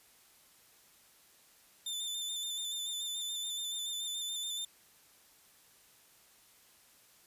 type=tone with vibrato; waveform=sawtooth; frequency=3554 Hz; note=A7; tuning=17 cents sharp; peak=-33 dBFS; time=1.86-4.65 s; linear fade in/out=5 ms; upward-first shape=square; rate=7 Hz; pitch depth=25 cents each way; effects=white hiss -63 dBFS RMS until 7.26 s + resampled to 32000 Hz